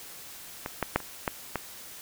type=clicks; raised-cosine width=0.5 ms; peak=-17 / -11 / -7 / -26 / -11 / -13 dBFS; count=6; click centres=0.661 / 0.827 / 0.96 / 1.003 / 1.278 / 1.557 s; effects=white hiss -45 dBFS RMS until 2.01 s